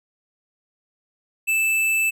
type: tone with hard clipping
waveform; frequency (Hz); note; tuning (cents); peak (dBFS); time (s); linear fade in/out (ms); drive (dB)
triangle; 2637; E7; 0; -19; 1.47-2.11; 20; 18
effects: none